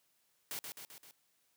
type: noise with echo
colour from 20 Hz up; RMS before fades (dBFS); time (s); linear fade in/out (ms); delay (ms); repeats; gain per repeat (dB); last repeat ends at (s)
white; -41; 0.51-0.59; 0; 130; 4; -4; 1.11
effects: white hiss -75 dBFS RMS until 1.56 s + high-pass 100 Hz 12 dB/octave